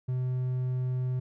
triangle tone, 127.2 Hz, C3, 48 cents flat, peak -25 dBFS, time 0.08-1.2 s, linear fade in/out 10 ms, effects none

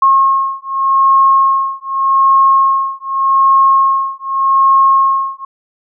sine beating tone pair, 1081 / 1081.84 Hz, C#6 / C#6, -44 / -43 cents, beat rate 0.84 Hz, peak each -11 dBFS, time 0.02-5.45 s, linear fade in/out 5 ms, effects none

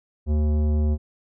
triangle tone with tanh clipping, 75.4 Hz, D2, 46 cents sharp, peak -20 dBFS, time 0.26-0.98 s, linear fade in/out 50 ms, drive 18 dB, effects none

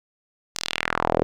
sawtooth tone with band-pass filter sweep, 41.07 Hz, E1, 6 cents flat, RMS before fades -25 dBFS, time 0.55-1.23 s, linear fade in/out 0 ms, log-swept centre 6300 to 440 Hz, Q 2.1, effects none

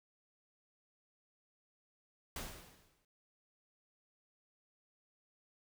pink noise with exponential decay, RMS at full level -41 dBFS, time 2.36-3.05 s, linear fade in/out 2 ms, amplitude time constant 150 ms, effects none

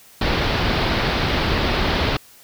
pink low-pass noise, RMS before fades -20 dBFS, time 0.21-2.17 s, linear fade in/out 5 ms, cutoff 4800 Hz, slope 48 dB/octave, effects white hiss -48 dBFS RMS until 2.43 s

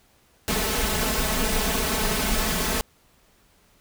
pink noise with comb filter, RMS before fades -24 dBFS, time 0.48-2.81 s, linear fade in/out 0 ms, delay 4.6 ms, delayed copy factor +1, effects pink hiss -60 dBFS RMS until 3.8 s

